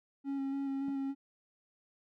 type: tone with vibrato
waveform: triangle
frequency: 274.2 Hz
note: C#4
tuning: 19 cents flat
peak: -31 dBFS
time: 0.24-1.15 s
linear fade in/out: 50 ms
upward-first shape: square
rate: 3.5 Hz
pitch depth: 14 cents each way
type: tone with exponential decay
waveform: triangle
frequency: 207.7 Hz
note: G#3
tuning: in tune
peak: -37 dBFS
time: 0.88-0.95 s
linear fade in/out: 2 ms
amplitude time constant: 15 ms
effects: none